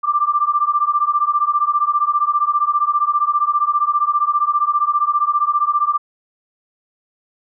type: beating tone pair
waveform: sine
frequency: 1174.7 / 1189.7 Hz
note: D6 / D6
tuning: 0 / +22 cents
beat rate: 15 Hz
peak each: -17 dBFS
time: 0.03-5.98 s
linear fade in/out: 20 ms
effects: none